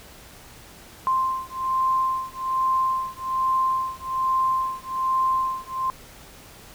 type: beating tone pair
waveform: sine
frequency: 1046.5 / 1047.7 Hz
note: C6 / C6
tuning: 0 / +2 cents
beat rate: 1.2 Hz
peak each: -24 / -24 dBFS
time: 1.07-5.9 s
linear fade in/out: 0 ms
effects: pink hiss -46 dBFS RMS until 6.74 s